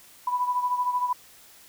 sine beating tone pair, 987.8 / 1000.8 Hz, B5 / B5, 0 / +23 cents, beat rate 13 Hz, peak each -24 / -30 dBFS, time 0.27-1.13 s, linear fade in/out 5 ms, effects white hiss -52 dBFS RMS until 1.68 s

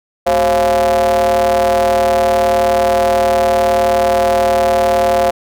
square ring-modulated tone, 79.2 Hz, D#2, 31 cents sharp, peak -8 dBFS, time 0.26-5.31 s, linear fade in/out 10 ms, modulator 614 Hz, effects none

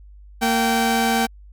sawtooth tone pair together, 229.9 / 774 Hz, A#3 / G5, -24 / -22 cents, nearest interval octave + major sixth, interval 2102 cents, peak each -16 dBFS, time 0.41-1.27 s, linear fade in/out 20 ms, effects added 50 Hz sine -41 dBFS peak until 1.52 s

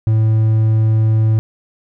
triangle tone, 110 Hz, A2, in tune, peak -8 dBFS, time 0.07-1.39 s, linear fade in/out 0 ms, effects none

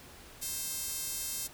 sawtooth tone with high-pass filter, 528 Hz, C5, 16 cents sharp, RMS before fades -37 dBFS, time 0.41-1.48 s, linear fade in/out 20 ms, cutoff 7200 Hz, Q 0.84, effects pink hiss -52 dBFS RMS until 1.53 s

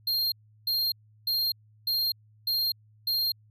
square tone bursts, 4208 Hz, C8, 9 cents sharp, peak -25 dBFS, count 6, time 0.07-3.32 s, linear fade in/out 5 ms, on 250 ms, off 350 ms, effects added 107 Hz sine -56 dBFS peak until 3.5 s

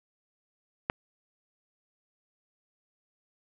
click, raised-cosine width 0.5 ms, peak -11 dBFS, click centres 0.899 s, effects none

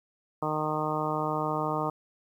harmonic tone, 153.7 Hz, D#3, 21 cents flat, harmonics 1 / 2 / 3 / 4 / 5 / 6 / 7 / 8, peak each -35 / -35 / -35 / -35 / -35 / -35 / -35 / -35 dBFS, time 0.42-1.9 s, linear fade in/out 5 ms, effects 10-bit

